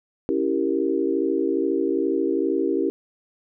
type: chord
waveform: sine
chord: C# diminished seventh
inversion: none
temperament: equal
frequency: 277.2 / 329.6 / 392 / 466.2 Hz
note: C#4 / E4 / G4 / Bb4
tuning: 0 / 0 / 0 / 0 cents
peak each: -26 / -24 / -24 / -28 dBFS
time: 0.29-2.9 s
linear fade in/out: 0 ms
effects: none